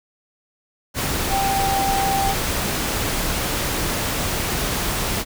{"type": "tone in noise", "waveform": "sine", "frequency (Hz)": 784, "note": "G5", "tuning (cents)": 0, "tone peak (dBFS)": -19, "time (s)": [1.29, 2.35], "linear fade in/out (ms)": 50, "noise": "pink", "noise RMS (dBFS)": -23, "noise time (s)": [0.94, 5.25], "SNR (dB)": 1, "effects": []}